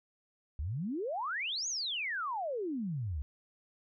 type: exponential two-way sweep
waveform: sine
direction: up then down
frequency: 65.5 to 6800 to 65.5 Hz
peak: -33 dBFS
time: 0.59-3.22 s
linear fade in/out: 0 ms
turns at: 1.68 s
effects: none